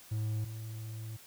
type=tone pair in turn; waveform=triangle; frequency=108.6 / 110.56 Hz; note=A2 / A2; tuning=-22 / +9 cents; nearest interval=unison; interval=31 cents; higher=second; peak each=-29 / -37 dBFS; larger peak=first; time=0.11-0.45 / 0.45-1.17 s; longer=second; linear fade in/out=10 ms; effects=white hiss -55 dBFS RMS until 1.26 s